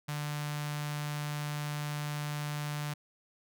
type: tone with notch filter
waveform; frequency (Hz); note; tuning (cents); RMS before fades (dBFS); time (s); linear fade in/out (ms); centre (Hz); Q
sawtooth; 148; D3; +14; -36; 0.08-2.94; 10; 370; 0.52
effects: none